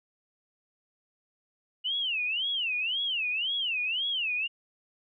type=tone with vibrato; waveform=sine; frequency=2861 Hz; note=F7; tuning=41 cents sharp; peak=-27 dBFS; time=1.84-4.48 s; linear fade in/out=20 ms; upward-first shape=sine; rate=1.9 Hz; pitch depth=270 cents each way; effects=none